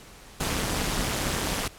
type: noise with amplitude modulation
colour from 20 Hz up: pink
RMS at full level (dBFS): -24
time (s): 0.4-1.68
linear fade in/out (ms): 5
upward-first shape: sine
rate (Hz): 211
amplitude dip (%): 85
effects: pink hiss -48 dBFS RMS until 1.78 s + low-pass 12000 Hz 12 dB/octave